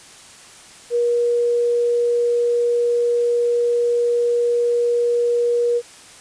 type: tone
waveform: sine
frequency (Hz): 477.5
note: A#4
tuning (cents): +42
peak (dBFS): -15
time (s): 0.9-5.82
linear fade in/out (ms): 50
effects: white hiss -43 dBFS RMS until 6.2 s + resampled to 22050 Hz